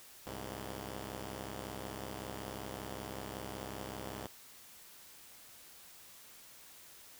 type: tone pair together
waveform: 5% pulse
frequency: 65.3 / 103.58 Hz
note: C2 / G#2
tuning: -3 / -4 cents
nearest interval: minor sixth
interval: 799 cents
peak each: -33 / -34 dBFS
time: 0.26-4.27 s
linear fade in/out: 5 ms
effects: white hiss -56 dBFS RMS until 7.19 s